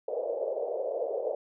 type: band-pass noise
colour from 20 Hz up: white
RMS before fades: -32 dBFS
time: 0.08-1.35 s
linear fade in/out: 5 ms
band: 450 to 610 Hz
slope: 48 dB/octave
effects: none